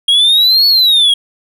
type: exponential two-way sweep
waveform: triangle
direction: up then down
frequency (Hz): 3252 to 4435 to 3252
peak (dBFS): -5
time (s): 0.08-1.14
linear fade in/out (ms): 5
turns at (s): 0.67
effects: none